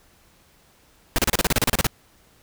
pink noise bursts, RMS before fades -19 dBFS, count 13, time 1.16-1.868 s, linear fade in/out 0 ms, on 24 ms, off 33 ms, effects pink hiss -57 dBFS RMS until 2.42 s

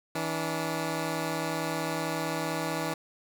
10% pulse tone pair together, 162.1 / 288.7 Hz, E3 / D4, -29 / -30 cents, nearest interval minor seventh, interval 999 cents, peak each -23 / -25 dBFS, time 0.15-2.94 s, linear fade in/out 5 ms, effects none

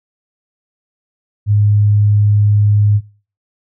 sine tone, 103.83 Hz, G#2, in tune, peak -8 dBFS, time 1.46-3.01 s, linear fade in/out 50 ms, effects noise-tail reverb RT60 0.4 s tail -23 dB re dry

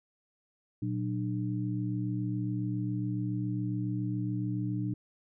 sine tone cluster, 119.6 / 186.8 / 299.9 Hz, A#2 / F#3 / D4, +45 / +17 / +36 cents, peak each -32 / -36 / -35 dBFS, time 0.82-4.94 s, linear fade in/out 5 ms, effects none

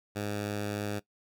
10% pulse tone, 103.3 Hz, G#2, 9 cents flat, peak -24 dBFS, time 0.15-1 s, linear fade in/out 20 ms, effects noise-tail reverb RT60 0.1 s tail -19 dB re dry

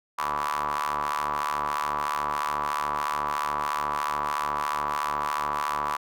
sawtooth ring-modulated tone, 73.9 Hz, D2, 11 cents sharp, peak -19 dBFS, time 0.18-5.97 s, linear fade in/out 10 ms, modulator 1070 Hz, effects none

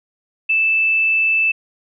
sine tone, 2637 Hz, E7, in tune, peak -13 dBFS, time 0.49-1.52 s, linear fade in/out 10 ms, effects none

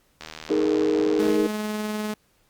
click train, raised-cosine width 0.2 ms, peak -19 dBFS, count 91, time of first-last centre 0.21-1.356 s, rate 78.5 Hz
white band-pass noise, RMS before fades -36 dBFS, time 0.48-1.31 s, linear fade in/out 20 ms, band 190 to 620 Hz, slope 12 dB/octave
sine chord, D# suspended fourth, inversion none, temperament equal, 311.1 / 415.3 / 466.2 Hz, D#4 / G#4 / A#4, 0 / 0 / 0 cents, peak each -22 / -23 / -25 dBFS, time 0.5-1.47 s, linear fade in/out 5 ms
sawtooth tone with tremolo, 212.6 Hz, G#3, 41 cents sharp, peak -21 dBFS, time 1.19-2.14 s, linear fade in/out 5 ms, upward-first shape triangle, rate 20 Hz, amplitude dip 30%
effects pink hiss -64 dBFS RMS until 2.49 s + Opus 48 kbps

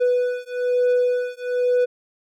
triangle beating tone pair, 493.9 / 495 Hz, B4 / B4, 0 / +4 cents, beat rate 1.1 Hz, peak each -19 dBFS, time 0-1.86 s, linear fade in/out 20 ms, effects none

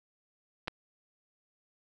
clicks, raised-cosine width 0.3 ms, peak -25 / -16 dBFS, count 2, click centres 0.675 / 0.681 s, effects none

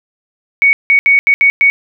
sine tone bursts at uneven times, 2232 Hz, C#7, 11 cents sharp, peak -5 dBFS, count 6, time 0.62-0.73 / 0.9-0.99 / 1.06-1.19 / 1.27-1.34 / 1.41-1.5 / 1.61-1.7 s, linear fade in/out 0 ms, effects none

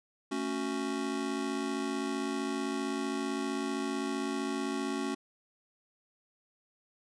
square chord, F# minor, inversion first, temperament just, 222 / 277.5 / 370 Hz, A3 / C#4 / F#4, +16 / +2 / 0 cents, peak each -39 / -35 / -38 dBFS, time 0.31-5.15 s, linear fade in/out 10 ms, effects resampled to 22050 Hz

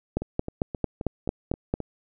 two click trains, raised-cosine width 2 ms, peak -18 / -10 dBFS, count 7 / 8, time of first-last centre 0.22-1.803 / 0.17-1.74 s, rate 3.79 / 4.46 Hz, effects none

